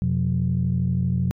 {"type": "tone cluster", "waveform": "sine", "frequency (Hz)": [87.7, 127.4, 180], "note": ["F2", "C3", "F#3"], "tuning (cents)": [8, -46, -47], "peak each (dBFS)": [-25, -22, -23], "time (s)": [0.02, 1.31], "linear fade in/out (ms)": 0, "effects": ["tanh soft clip ceiling -12 dBFS"]}